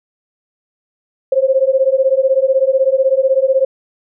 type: beating tone pair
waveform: sine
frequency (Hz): 523.3 / 539.3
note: C5 / C#5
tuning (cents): 0 / -48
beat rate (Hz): 16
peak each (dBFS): -13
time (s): 1.32-3.65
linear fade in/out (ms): 5
effects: none